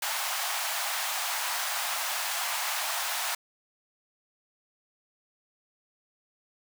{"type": "high-pass noise", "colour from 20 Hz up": "pink", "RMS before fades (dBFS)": -31, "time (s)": [0.02, 3.35], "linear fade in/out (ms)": 5, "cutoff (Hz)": 680, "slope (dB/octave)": 48, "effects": []}